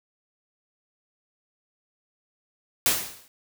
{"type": "noise with exponential decay", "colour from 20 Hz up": "white", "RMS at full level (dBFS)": -18, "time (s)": [2.86, 3.28], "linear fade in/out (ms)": 1, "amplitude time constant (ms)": 90, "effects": []}